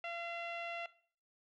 sawtooth tone with low-pass filter, 683 Hz, F5, 39 cents flat, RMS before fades -42 dBFS, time 0.04-0.86 s, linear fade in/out 2 ms, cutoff 2600 Hz, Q 4.5, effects noise-tail reverb RT60 0.5 s tail -18 dB re dry

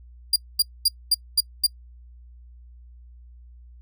sawtooth tone bursts, 4798 Hz, D8, 36 cents sharp, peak -12 dBFS, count 6, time 0.33-1.666 s, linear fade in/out 5 ms, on 31 ms, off 230 ms, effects noise-tail reverb RT60 0.1 s tail -25 dB re dry + added 60 Hz sine -44 dBFS peak until 3.81 s

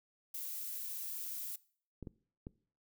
violet noise, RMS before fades -42 dBFS, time 0.34-1.56 s, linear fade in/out 5 ms
clicks, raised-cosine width 3 ms, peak -31 dBFS, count 3, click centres 2.027 / 2.072 / 2.469 s
effects noise-tail reverb RT60 0.5 s tail -21 dB re dry

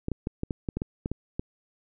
clicks, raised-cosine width 3 ms, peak -16 dBFS, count 11, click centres 0.084 / 0.117 / 0.271 / 0.434 / 0.508 / 0.688 / 0.77 / 0.819 / 1.059 / 1.116 / 1.395 s, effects none

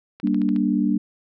click train, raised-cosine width 0.3 ms, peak -25 dBFS, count 6, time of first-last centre 0.2-0.562 s, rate 13.8 Hz
sine chord, G minor, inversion none, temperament just, 196 / 235.2 / 294 Hz, G3 / Bb3 / D4, 0 / +16 / +2 cents, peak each -22 dBFS, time 0.23-0.98 s, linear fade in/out 10 ms
effects none

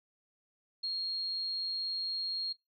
sine tone, 4259 Hz, C8, 30 cents sharp, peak -32 dBFS, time 0.83-2.53 s, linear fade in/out 10 ms, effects noise-tail reverb RT60 0.2 s tail -26 dB re dry

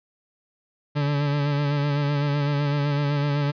40% pulse tone with vibrato, 144.5 Hz, D3, 28 cents flat, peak -20 dBFS, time 0.95-3.52 s, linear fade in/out 20 ms, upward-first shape sine, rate 7.9 Hz, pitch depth 35 cents each way, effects resampled to 11025 Hz

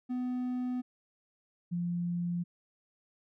triangle / sine tone pair in turn, 250 / 173.94 Hz, B3 / F3, +21 / -7 cents, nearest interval tritone, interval 628 cents, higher first, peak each -29 / -30 dBFS, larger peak first, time 0.09-0.82 / 1.71-2.44 s, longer neither, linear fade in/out 20 ms, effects none

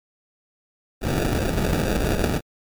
pink noise with sample-and-hold, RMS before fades -22 dBFS, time 1.01-2.41 s, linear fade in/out 50 ms, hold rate 1050 Hz, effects MP3 96 kbps

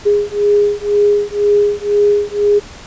sine beating tone pair, 410.6 / 412.6 Hz, G#4 / G#4, -20 / -11 cents, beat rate 2 Hz, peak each -13 dBFS, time 0.05-2.6 s, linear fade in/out 20 ms, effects pink hiss -35 dBFS RMS until 2.86 s + resampled to 16000 Hz

